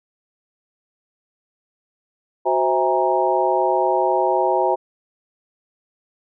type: tone cluster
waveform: sine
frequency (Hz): 372.2 / 521 / 653 / 816 / 936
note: F#4 / C5 / E5 / G#5 / A#5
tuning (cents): +10 / -7 / -17 / -31 / +7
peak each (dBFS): -22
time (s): 2.45-4.76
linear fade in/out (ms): 20
effects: none